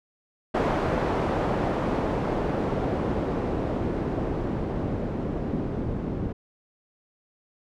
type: noise with low-pass filter sweep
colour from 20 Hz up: white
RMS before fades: -27 dBFS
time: 0.54-6.33 s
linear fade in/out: 10 ms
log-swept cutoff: 760 to 270 Hz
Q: 0.77
effects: none